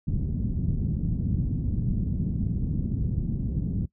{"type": "low-pass noise", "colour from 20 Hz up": "white", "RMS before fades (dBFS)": -27, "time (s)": [0.07, 3.86], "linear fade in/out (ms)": 10, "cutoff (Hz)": 200, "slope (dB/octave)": 24, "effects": ["noise-tail reverb RT60 0.1 s tail -19 dB re dry"]}